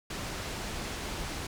pink low-pass noise, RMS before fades -37 dBFS, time 0.1-1.47 s, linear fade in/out 5 ms, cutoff 7900 Hz, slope 12 dB/octave, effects none

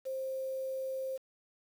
sine tone with quantisation, 528 Hz, C5, 16 cents sharp, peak -34 dBFS, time 0.05-1.18 s, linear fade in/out 20 ms, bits 9, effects none

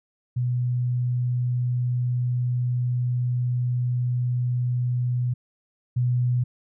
sine tone pair in turn, 123.47 / 123.47 Hz, B2 / B2, 0 / 0 cents, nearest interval unison, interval 0 cents, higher neither, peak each -21 / -19 dBFS, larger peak second, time 0.36-5.34 / 5.96-6.44 s, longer first, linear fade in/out 10 ms, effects none

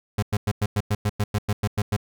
35% pulse tone bursts, 103.3 Hz, G#2, 9 cents flat, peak -18 dBFS, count 13, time 0.18-1.965 s, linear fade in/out 5 ms, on 45 ms, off 100 ms, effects none

